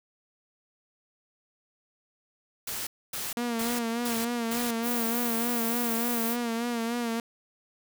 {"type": "noise bursts", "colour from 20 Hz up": "white", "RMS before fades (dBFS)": -34, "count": 5, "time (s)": [2.67, 4.71], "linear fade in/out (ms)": 5, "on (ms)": 200, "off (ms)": 260}
{"type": "tone with vibrato", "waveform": "sawtooth", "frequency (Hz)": 234.4, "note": "A#3", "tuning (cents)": 10, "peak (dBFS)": -24, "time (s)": [3.37, 7.2], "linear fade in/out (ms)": 2, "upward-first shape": "sine", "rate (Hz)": 3.4, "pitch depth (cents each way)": 54}
{"type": "noise", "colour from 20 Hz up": "violet", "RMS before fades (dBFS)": -32, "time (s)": [4.82, 6.37], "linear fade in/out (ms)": 50}
{"effects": []}